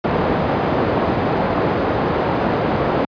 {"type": "low-pass noise", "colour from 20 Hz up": "white", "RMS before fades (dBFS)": -18, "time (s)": [0.04, 3.05], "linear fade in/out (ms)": 2, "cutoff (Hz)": 700, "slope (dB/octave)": 12, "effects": ["high-pass 80 Hz 12 dB/octave", "resampled to 11025 Hz"]}